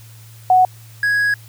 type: tone pair in turn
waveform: sine / triangle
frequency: 740 / 1661.2 Hz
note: F#5 / G#6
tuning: 0 / 0 cents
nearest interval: octave + major second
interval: 1400 cents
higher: second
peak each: -8 / -12 dBFS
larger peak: first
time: 0.5-0.65 / 1.03-1.34 s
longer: second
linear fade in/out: 2 ms
effects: added 112 Hz sine -39 dBFS peak until 1.48 s + white hiss -47 dBFS RMS until 1.48 s